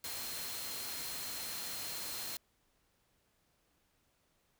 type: tone in noise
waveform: sine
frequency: 4186 Hz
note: C8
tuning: in tune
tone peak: -47 dBFS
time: 0.04-2.37 s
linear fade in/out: 2 ms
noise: white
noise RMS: -42 dBFS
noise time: 0.04-2.37 s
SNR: -8 dB
effects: pink hiss -75 dBFS RMS until 4.59 s